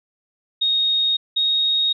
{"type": "tone pair in turn", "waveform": "sine", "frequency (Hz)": [3729, 3745], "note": ["A#7", "A#7"], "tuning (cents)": [0, 7], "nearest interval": "unison", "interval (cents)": 7, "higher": "second", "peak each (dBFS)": -16, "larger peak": "neither", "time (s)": [[0.61, 1.17], [1.36, 1.93]], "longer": "second", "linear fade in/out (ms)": 10, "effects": []}